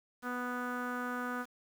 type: tone with low-pass filter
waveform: sawtooth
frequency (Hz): 246.9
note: B3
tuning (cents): 0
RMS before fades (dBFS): -37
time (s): 0.22-1.46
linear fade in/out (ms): 50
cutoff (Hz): 1400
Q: 6.9
effects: 9-bit